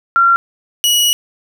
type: tone pair in turn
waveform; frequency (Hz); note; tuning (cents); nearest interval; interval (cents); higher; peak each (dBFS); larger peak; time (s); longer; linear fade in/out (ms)
sine / sawtooth; 1373 / 2917; F6 / F#7; -30 / -25; octave + minor second; 1305; second; -7; neither; 0.16-0.36 / 0.84-1.13; second; 0
effects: none